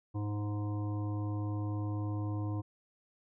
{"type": "harmonic tone", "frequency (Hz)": 103.83, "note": "G#2", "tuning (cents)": 0, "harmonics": [1, 3, 5, 7, 9, 10], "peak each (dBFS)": [-33, -39, -50, -51, -52, -51], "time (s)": [0.14, 2.62], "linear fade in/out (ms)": 20, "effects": []}